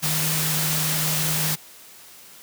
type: tone in noise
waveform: sine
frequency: 155.56 Hz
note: D#3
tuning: in tune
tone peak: -26 dBFS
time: 0.02-1.56 s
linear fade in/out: 20 ms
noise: white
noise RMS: -24 dBFS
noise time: 0.02-1.56 s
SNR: -5 dB
effects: white hiss -46 dBFS RMS until 2.42 s + high-pass 100 Hz 12 dB/octave